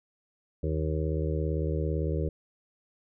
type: harmonic tone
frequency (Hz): 77.78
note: D#2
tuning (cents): 0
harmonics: 1 / 2 / 4 / 5 / 6 / 7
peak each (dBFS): -29 / -32 / -37 / -36 / -36 / -39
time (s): 0.63-2.29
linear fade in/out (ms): 5
effects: none